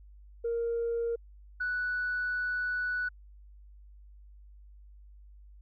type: tone pair in turn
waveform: sine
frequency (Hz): 466.3 / 1480.4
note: A#4 / F#6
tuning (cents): +1 / 0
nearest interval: octave + minor sixth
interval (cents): 1999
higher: second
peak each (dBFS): -27 / -28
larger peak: first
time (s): 0.44-1.16 / 1.6-3.09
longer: second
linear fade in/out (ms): 10
effects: tanh soft clip ceiling -25 dBFS + added 50 Hz sine -50 dBFS peak until 5.61 s